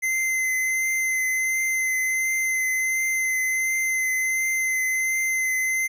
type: tone with vibrato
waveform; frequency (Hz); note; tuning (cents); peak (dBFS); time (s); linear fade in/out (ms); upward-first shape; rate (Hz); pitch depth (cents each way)
square; 2062; C7; -26; -22; 0.02-5.88; 20; triangle; 1.4; 17
effects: none